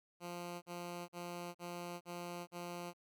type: tone bursts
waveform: 10% pulse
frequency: 174.61 Hz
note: F3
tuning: in tune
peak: -35 dBFS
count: 6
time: 0.2-2.935 s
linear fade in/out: 50 ms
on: 420 ms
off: 43 ms
effects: none